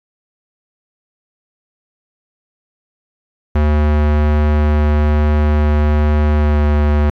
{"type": "tone with pitch glide", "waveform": "square", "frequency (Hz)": [74.9, 74], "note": ["D2", "D2"], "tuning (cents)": [35, 14], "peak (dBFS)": -11, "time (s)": [3.55, 7.1], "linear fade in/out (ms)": 5, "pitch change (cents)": -21, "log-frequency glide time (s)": [6.37, 6.61], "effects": ["low-pass 2000 Hz 12 dB/octave", "8-bit"]}